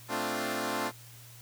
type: chord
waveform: 10% pulse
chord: D minor seventh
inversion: second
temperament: equal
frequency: 220 / 261.6 / 293.7 / 349.2 Hz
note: A3 / C4 / D4 / F4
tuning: 0 / 0 / 0 / 0 cents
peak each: -28 dBFS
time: 0.08-0.92 s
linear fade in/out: 50 ms
effects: added 118 Hz sine -51 dBFS peak until 1.41 s + white hiss -53 dBFS RMS until 1.41 s